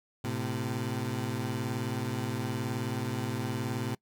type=beating tone pair; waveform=20% pulse; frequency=110 / 129 Hz; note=A2 / C3; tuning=0 / -24 cents; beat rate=19 Hz; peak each=-29 dBFS; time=0.24-3.95 s; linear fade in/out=5 ms; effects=noise-tail reverb RT60 0.1 s tail -23 dB re dry